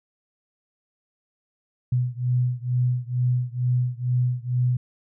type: beating tone pair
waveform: sine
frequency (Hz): 123.47 / 125.67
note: B2 / B2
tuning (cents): 0 / +31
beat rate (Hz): 2.2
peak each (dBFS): -23 / -24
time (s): 1.92-4.77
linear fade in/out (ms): 5
effects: none